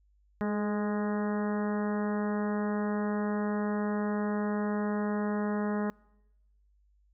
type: harmonic tone with a mistuned harmonic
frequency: 207.7 Hz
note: G#3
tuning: in tune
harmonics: 1 / 2 / 3 / 4 / 5 / 6 / 7 / 8 / 9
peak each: -29 / -35 / -39 / -41 / -43 / -45 / -46 / -47 / -48 dBFS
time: 0.41-5.9 s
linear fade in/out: 0 ms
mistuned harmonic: 2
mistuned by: +23 cents
effects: noise-tail reverb RT60 1.0 s tail -26 dB re dry + added 50 Hz sine -63 dBFS peak until 7.13 s